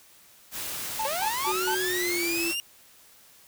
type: noise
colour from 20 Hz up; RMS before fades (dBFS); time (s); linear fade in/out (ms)
white; -34; 0.51-2.56; 50
type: tone bursts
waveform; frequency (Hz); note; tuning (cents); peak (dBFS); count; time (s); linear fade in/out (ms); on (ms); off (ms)
triangle; 880; A5; 0; -25; 4; 0.99-1.748; 5; 77; 150
type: linear sweep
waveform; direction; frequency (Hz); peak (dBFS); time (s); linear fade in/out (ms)
sawtooth; up; 524 to 2851; -25; 1.05-2.6; 0
type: tone with pitch glide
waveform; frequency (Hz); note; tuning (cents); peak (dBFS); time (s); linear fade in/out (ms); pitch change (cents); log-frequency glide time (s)
sine; 370 to 337.3; F#4 to E4; 0 to +40; -29; 1.46-2.52; 20; -160; 1.81-2.33
effects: white hiss -55 dBFS RMS until 3.47 s